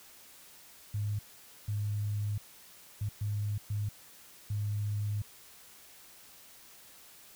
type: tone bursts at uneven times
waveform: sine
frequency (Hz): 103.83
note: G#2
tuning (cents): 0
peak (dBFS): -30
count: 6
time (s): 0.94-1.19 / 1.68-2.38 / 3.01-3.09 / 3.21-3.58 / 3.7-3.89 / 4.5-5.22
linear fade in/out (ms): 5
effects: white hiss -55 dBFS RMS until 7.35 s